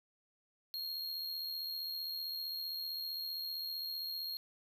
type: tone with amplitude modulation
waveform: square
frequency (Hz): 4258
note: C8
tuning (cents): +30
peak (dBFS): -37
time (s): 0.74-4.37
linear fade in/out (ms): 0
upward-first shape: sine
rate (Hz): 75.4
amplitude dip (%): 40
effects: none